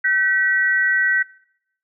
sine tone pair together, 1531 / 1932 Hz, G6 / B6, -41 / -39 cents, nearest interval major third, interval 402 cents, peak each -18 dBFS, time 0.04-1.23 s, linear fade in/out 10 ms, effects noise-tail reverb RT60 0.7 s tail -21 dB re dry

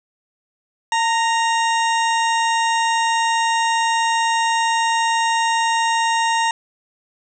harmonic tone with a mistuned harmonic, 932.3 Hz, A#5, in tune, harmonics 1 / 2 / 3 / 4 / 6 / 7 / 8 / 9, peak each -17 / -23 / -27 / -29 / -33 / -34 / -35 / -36 dBFS, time 0.92-6.51 s, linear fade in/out 2 ms, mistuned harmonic 1, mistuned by -43 cents, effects none

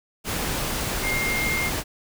sine tone in noise, 2121 Hz, C7, 23 cents sharp, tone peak -24 dBFS, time 1.02-1.71 s, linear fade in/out 50 ms, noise pink, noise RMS -27 dBFS, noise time 0.24-1.84 s, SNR 0 dB, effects none

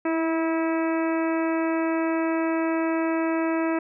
harmonic tone with a mistuned harmonic, 324.3 Hz, E4, 28 cents flat, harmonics 1 / 2 / 3 / 4 / 5 / 6 / 7 / 8, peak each -23 / -29 / -33 / -35 / -37 / -39 / -40 / -41 dBFS, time 0.05-3.79 s, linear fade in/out 5 ms, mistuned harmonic 1, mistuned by +16 cents, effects none

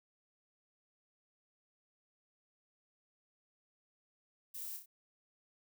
violet noise with echo, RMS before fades -45 dBFS, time 4.54-4.77 s, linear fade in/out 10 ms, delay 30 ms, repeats 3, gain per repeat -5 dB, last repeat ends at 4.86 s, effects none

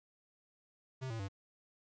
square tone with pitch steps, 130.81 / 113.22 / 98 Hz, C3 / A2 / G2, 0 / +50 / 0 cents, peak -39 dBFS, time 1.01-1.286 s, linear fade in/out 20 ms, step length 92 ms, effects resampled to 16000 Hz + 12-bit

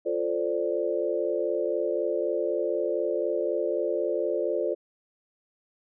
sine chord, D minor seventh, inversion first, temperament equal, 349.2 / 440 / 523.3 / 587.3 Hz, F4 / A4 / C5 / D5, 0 / 0 / 0 / 0 cents, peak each -30 dBFS, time 0.05-4.75 s, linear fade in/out 20 ms, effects none

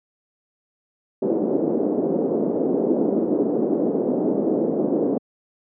pink band-pass noise, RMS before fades -21 dBFS, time 1.22-5.18 s, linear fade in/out 5 ms, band 230 to 490 Hz, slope 24 dB/octave, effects high-pass 150 Hz 12 dB/octave

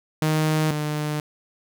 sawtooth tone pair in turn, 155.56 / 150.61 Hz, D#3 / D3, 0 / +44 cents, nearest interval minor second, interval 56 cents, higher first, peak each -15 / -20 dBFS, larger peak first, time 0.22-0.71 / 0.71-1.2 s, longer neither, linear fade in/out 2 ms, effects none

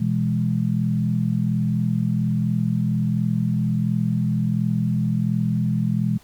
sine chord, E major, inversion second, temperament equal with one note detuned, 123.47 / 166.34 / 207.7 Hz, B2 / E3 / G#3, 0 / +16 / 0 cents, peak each -23 dBFS, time 0-6.18 s, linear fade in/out 10 ms, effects pink hiss -53 dBFS RMS until 6.23 s

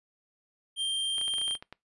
square tone, 3172 Hz, G7, 20 cents sharp, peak -28 dBFS, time 0.76-1.58 s, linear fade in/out 50 ms
clicks, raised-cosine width 0.3 ms, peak -27 dBFS, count 11, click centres 1.182 / 1.213 / 1.28 / 1.338 / 1.383 / 1.415 / 1.48 / 1.51 / 1.552 / 1.625 / 1.726 s
effects noise-tail reverb RT60 0.2 s tail -23 dB re dry + resampled to 24000 Hz

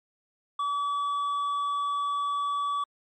sine tone with hard clipping, 1145 Hz, D6, 44 cents flat, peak -27 dBFS, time 0.59-2.84 s, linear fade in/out 5 ms, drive 4 dB, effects MP3 48 kbps

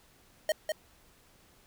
square tone with echo, 622.3 Hz, D#5, in tune, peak -25 dBFS, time 0.49-0.52 s, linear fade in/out 2 ms, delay 200 ms, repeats 1, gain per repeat -4 dB, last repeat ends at 0.72 s, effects pink hiss -62 dBFS RMS until 1.66 s

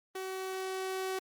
sawtooth tone with level ramp, 378.1 Hz, F#4, 38 cents sharp, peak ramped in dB -33 to -29 dBFS, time 0.15-1.19 s, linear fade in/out 5 ms, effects Opus 32 kbps

